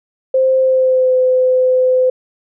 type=tone with pitch glide; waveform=sine; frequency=523.3 to 510.8 Hz; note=C5 to C5; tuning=0 to -42 cents; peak=-9 dBFS; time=0.34-2.1 s; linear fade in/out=5 ms; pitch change=-42 cents; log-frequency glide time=0.59-1.15 s; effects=none